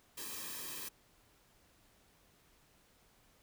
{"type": "noise with comb filter", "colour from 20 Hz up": "white", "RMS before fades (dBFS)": -44, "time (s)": [0.17, 0.89], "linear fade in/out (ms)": 10, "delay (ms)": 1.4, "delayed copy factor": -0.9, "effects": ["pink hiss -68 dBFS RMS until 3.42 s"]}